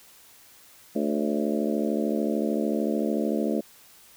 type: harmonic tone with a mistuned harmonic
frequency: 73.42 Hz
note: D2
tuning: in tune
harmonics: 3 / 4 / 5 / 6 / 7 / 8 / 9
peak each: -27 / -29 / -31 / -33 / -34 / -35 / -36 dBFS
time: 0.95-3.61 s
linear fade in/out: 10 ms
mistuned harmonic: 7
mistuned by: +52 cents
effects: white hiss -53 dBFS RMS until 4.16 s